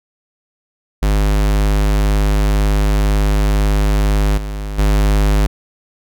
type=tone with level steps; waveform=square; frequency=51 Hz; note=G#1; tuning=31 cents flat; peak=-12 / -22 / -11 dBFS; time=1.02-5.47 s; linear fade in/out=10 ms; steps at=4.37 / 4.78 s; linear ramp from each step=10 ms; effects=none